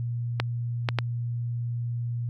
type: clicks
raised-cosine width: 0.3 ms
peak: -8 dBFS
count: 3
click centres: 0.4 / 0.888 / 0.987 s
effects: added 119 Hz sine -27 dBFS peak until 2.29 s